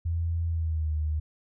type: tone with pitch glide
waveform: sine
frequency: 83.7 to 76.75 Hz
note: E2 to D#2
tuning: +27 to -23 cents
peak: -25 dBFS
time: 0.05-1.2 s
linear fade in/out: 10 ms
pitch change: -150 cents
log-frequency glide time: 0.47-0.93 s
effects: none